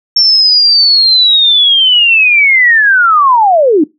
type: linear sweep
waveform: sine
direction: down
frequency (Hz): 5460 to 277.2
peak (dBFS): -4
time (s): 0.16-3.84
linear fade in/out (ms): 5
effects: noise-tail reverb RT60 0.2 s tail -21 dB re dry